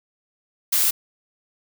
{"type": "noise", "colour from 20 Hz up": "blue", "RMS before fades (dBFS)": -19, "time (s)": [0.72, 0.91], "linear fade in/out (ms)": 10, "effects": []}